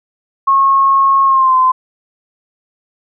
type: tone with pitch glide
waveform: sine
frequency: 1089 to 1030.9 Hz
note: C#6 to C6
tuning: -31 to -26 cents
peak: -7 dBFS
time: 0.47-1.72 s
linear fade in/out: 10 ms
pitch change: -95 cents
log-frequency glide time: 1.25-1.56 s
effects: none